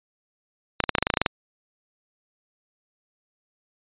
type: clicks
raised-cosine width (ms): 0.3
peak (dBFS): -3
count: 12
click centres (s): 0.803 / 0.839 / 0.893 / 0.952 / 0.984 / 1.026 / 1.069 / 1.102 / 1.139 / 1.172 / 1.216 / 1.262
effects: resampled to 8000 Hz